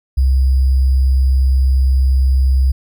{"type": "tone with sample-and-hold", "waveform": "sine", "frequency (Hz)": 65.7, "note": "C2", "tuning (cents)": 8, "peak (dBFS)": -9, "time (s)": [0.17, 2.72], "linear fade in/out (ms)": 10, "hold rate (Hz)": 4900, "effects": []}